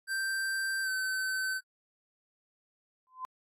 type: tone with pitch glide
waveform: square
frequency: 1568 to 1531.3 Hz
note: G6 to G6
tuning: 0 to -41 cents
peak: -31 dBFS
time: 0.07-1.61 s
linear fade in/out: 50 ms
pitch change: -41 cents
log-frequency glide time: 0.83-0.89 s
type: tone with exponential growth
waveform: sine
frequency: 1026 Hz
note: C6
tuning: 34 cents flat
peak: -32 dBFS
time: 3.07-3.25 s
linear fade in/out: 0 ms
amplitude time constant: 39 ms
effects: AAC 48 kbps